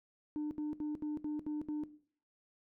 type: tone bursts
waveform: sine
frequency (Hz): 300.2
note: D4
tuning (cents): +38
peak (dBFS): -32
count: 7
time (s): 0.36-1.836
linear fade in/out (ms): 0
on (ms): 150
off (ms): 71
effects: noise-tail reverb RT60 0.5 s tail -17 dB re dry + tanh soft clip ceiling -33 dBFS